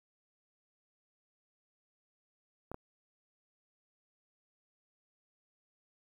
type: clicks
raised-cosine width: 1 ms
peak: -27 dBFS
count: 2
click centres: 2.716 / 2.744 s
effects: 10-bit